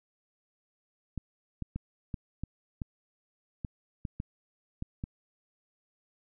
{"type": "clicks", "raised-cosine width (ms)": 5, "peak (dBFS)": -22, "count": 11, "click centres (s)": [1.177, 1.623, 1.76, 2.142, 2.436, 2.818, 3.648, 4.052, 4.201, 4.824, 5.039], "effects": []}